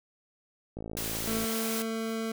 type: click train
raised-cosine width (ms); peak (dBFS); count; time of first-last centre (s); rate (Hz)
2; -25; 38; 0.77-1.442; 55.1
type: high-pass noise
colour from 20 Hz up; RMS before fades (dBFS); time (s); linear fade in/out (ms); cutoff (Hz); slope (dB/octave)
white; -35; 0.97-1.82; 0; 320; 24
type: tone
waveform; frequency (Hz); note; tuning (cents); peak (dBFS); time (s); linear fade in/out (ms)
25% pulse; 224.1; A3; +32; -27; 1.27-2.32; 5
effects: none